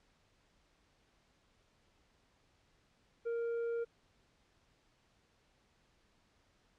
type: tone with tanh clipping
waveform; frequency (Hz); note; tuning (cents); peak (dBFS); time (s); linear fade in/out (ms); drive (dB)
triangle; 466.2; A#4; 0; -35; 3.25-3.85; 20; 9
effects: pink hiss -72 dBFS RMS until 6.78 s + low-pass 6000 Hz 12 dB/octave